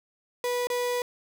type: tone with dropouts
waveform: 35% pulse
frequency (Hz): 490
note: B4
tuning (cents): -14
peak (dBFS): -24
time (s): 0.44-1.02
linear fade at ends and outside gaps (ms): 1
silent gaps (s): 0.671-0.701
effects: none